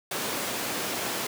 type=high-pass noise; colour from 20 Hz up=pink; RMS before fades=-31 dBFS; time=0.11-1.27 s; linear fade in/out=5 ms; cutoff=240 Hz; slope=12 dB/octave; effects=none